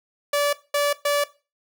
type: tone bursts at uneven times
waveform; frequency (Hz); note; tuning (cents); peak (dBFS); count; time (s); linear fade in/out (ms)
sawtooth; 578; D5; -28; -15; 3; 0.33-0.53 / 0.74-0.93 / 1.05-1.24; 5
effects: noise-tail reverb RT60 0.3 s tail -17 dB re dry